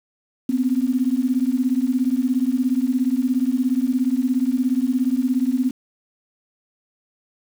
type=beating tone pair; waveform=sine; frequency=246.9 / 263.9 Hz; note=B3 / C4; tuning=0 / +15 cents; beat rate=17 Hz; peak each=-20 dBFS; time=0.49-5.71 s; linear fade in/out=5 ms; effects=7-bit